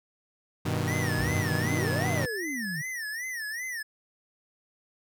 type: chord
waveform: sawtooth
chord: G augmented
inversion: none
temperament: equal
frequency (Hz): 98 / 123.47 / 155.56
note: G2 / B2 / D#3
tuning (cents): 0 / 0 / 0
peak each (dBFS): -27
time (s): 0.65-2.26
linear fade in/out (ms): 10
type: tone with vibrato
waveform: square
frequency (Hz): 1864.7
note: A#6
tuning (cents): 0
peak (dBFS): -33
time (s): 0.87-3.83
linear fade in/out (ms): 10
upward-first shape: sine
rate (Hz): 2.6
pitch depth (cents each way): 170
type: exponential two-way sweep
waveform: sine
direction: up then down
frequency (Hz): 52.5 to 786 to 142.4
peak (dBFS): -33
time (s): 1.18-2.82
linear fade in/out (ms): 10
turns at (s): 2.06
effects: none